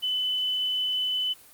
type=tone; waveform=sine; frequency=3011 Hz; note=F#7; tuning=30 cents sharp; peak=-24 dBFS; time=0.02-1.34 s; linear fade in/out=20 ms; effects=white hiss -52 dBFS RMS until 1.53 s + Opus 32 kbps